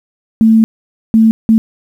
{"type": "tone bursts at uneven times", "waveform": "sine", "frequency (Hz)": 222.7, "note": "A3", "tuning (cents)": 21, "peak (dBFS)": -4, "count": 3, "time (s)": [[0.41, 0.64], [1.14, 1.31], [1.49, 1.58]], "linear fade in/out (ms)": 0, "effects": ["7-bit"]}